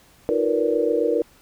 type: tone cluster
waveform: sine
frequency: 314.3 / 354.5 / 462.4 / 489.8 / 577 Hz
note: D#4 / F4 / A#4 / B4 / D5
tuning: +18 / +26 / -14 / -14 / -31 cents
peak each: -26 / -27 / -21 / -24 / -27 dBFS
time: 0.29-1.22 s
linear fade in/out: 0 ms
effects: pink hiss -54 dBFS RMS until 1.41 s